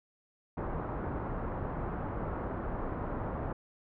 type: low-pass noise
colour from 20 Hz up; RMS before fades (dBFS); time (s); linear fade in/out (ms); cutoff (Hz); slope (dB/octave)
pink; -36; 0.57-3.53; 5; 1300; 24
effects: none